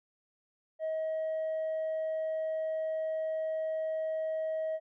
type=tone with tanh clipping; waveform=triangle; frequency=635 Hz; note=D#5; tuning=35 cents sharp; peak=-31 dBFS; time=0.79-4.8 s; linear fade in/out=50 ms; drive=6 dB; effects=none